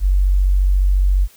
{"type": "tone", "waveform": "sine", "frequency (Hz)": 47.2, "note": "F#1", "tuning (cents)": 35, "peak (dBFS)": -11, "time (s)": [0, 1.28], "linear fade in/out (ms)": 50, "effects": ["white hiss -49 dBFS RMS until 1.36 s"]}